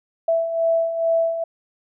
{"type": "beating tone pair", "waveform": "sine", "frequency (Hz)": [659.3, 661.6], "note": ["E5", "E5"], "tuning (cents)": [0, 6], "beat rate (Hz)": 2.3, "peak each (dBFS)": [-25, -18], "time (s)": [0.28, 1.44], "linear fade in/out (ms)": 5, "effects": []}